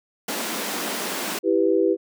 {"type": "high-pass noise", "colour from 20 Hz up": "pink", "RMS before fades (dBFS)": -28, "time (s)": [0.28, 1.39], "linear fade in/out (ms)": 5, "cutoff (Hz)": 200, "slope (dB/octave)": 48}
{"type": "chord", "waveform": "sine", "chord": "E minor", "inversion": "none", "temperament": "equal", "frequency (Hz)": [329.6, 392, 493.9], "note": ["E4", "G4", "B4"], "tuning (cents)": [0, 0, 0], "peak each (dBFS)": [-21, -20, -22], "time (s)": [1.43, 1.97], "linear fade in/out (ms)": 50}
{"effects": []}